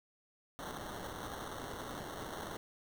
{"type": "noise with sample-and-hold", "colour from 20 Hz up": "white", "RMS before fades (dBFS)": -44, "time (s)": [0.59, 2.57], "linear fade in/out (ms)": 0, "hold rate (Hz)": 2450, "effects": []}